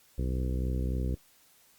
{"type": "harmonic tone", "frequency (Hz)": 63.5, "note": "B1", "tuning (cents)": 49, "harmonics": [1, 2, 3, 4, 5, 6, 7, 8], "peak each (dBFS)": [-29, -35, -39, -41, -43, -45, -46, -47], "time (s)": [0.18, 1.15], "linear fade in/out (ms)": 5, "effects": ["white hiss -62 dBFS RMS until 1.78 s", "Opus 48 kbps"]}